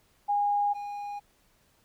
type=tone pair in turn; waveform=sine / triangle; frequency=818 / 818 Hz; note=G#5 / G#5; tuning=-26 / -26 cents; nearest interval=unison; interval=0 cents; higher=neither; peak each=-23 / -32 dBFS; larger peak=first; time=0.28-0.74 / 0.74-1.2 s; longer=neither; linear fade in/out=20 ms; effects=pink hiss -66 dBFS RMS until 1.84 s